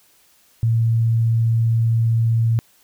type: tone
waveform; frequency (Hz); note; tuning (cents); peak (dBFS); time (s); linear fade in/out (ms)
sine; 114.4; A#2; -32; -14; 0.63-2.59; 0
effects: white hiss -56 dBFS RMS until 2.83 s